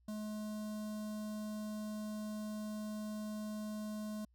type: tone with notch filter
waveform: square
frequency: 212.9 Hz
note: G#3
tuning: 43 cents sharp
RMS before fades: -42 dBFS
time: 0.08-4.25 s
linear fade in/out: 5 ms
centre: 2200 Hz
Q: 0.69
effects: added 60 Hz sine -67 dBFS peak until 4.34 s